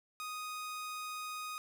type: tone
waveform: sawtooth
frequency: 1245 Hz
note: D#6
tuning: 1 cent sharp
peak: -36 dBFS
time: 0.2-1.58 s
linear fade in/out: 0 ms
effects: none